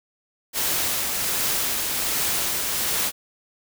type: noise with tremolo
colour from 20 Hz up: white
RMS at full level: -23 dBFS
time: 0.53-3.12 s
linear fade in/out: 50 ms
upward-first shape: triangle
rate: 1.3 Hz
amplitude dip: 30%
effects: none